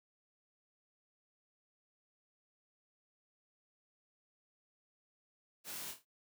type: noise with echo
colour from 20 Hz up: white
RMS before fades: -45 dBFS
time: 5.64-5.95 s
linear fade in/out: 50 ms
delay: 26 ms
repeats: 4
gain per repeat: -7 dB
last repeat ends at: 6.054 s
effects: high-pass 80 Hz 12 dB/octave